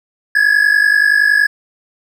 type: tone pair together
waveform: triangle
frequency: 1659 / 1709.6 Hz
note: G#6 / G#6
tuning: -2 / +50 cents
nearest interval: minor second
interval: 52 cents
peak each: -10 dBFS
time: 0.35-1.47 s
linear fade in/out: 5 ms
effects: none